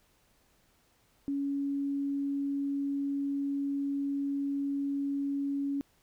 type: tone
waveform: sine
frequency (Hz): 280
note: C#4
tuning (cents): +18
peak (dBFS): -29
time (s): 1.28-5.81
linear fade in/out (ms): 0
effects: pink hiss -68 dBFS RMS until 6.02 s